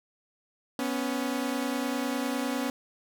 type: tone pair together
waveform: sawtooth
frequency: 247 / 276.9 Hz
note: B3 / C#4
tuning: 0 / -2 cents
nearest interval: major second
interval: 198 cents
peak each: -27 dBFS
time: 0.79-2.7 s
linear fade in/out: 2 ms
effects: none